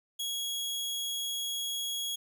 sawtooth tone, 3322 Hz, G#7, in tune, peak -29 dBFS, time 0.19-2.16 s, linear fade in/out 10 ms, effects none

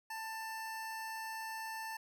25% pulse tone, 888 Hz, A5, 16 cents sharp, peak -37 dBFS, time 0.1-1.97 s, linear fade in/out 5 ms, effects none

